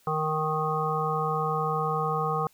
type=harmonic tone; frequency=155.56 Hz; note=D#3; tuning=in tune; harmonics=1 / 3 / 5 / 7 / 8; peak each=-31 / -31 / -31 / -31 / -31 dBFS; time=0.07-2.47 s; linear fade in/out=2 ms; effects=white hiss -62 dBFS RMS until 2.53 s